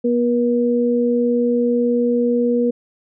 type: tone pair together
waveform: sine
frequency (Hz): 241.7 / 480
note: B3 / B4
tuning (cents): -37 / -49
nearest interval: octave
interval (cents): 1188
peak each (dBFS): -17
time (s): 0.04-2.71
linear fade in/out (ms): 10
effects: none